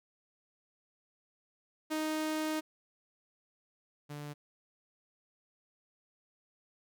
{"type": "tone pair in turn", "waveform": "sawtooth", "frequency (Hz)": [311.1, 146.82], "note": ["D#4", "D3"], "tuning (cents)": [0, 0], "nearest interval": "octave + minor second", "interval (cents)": 1300, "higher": "first", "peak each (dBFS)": [-28, -37], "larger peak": "first", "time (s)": [[1.9, 2.61], [4.09, 4.34]], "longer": "first", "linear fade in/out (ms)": 20, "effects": []}